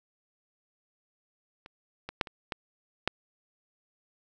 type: clicks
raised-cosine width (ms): 0.3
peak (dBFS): -30 / -21 / -9 / -26 / -16 / -9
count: 6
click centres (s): 1.661 / 2.09 / 2.212 / 2.272 / 2.522 / 3.076
effects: none